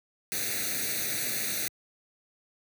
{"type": "noise with comb filter", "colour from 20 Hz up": "white", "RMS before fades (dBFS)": -31, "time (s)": [0.32, 1.68], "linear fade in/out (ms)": 0, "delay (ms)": 0.48, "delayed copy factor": 0.9, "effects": ["high-pass 100 Hz 12 dB/octave"]}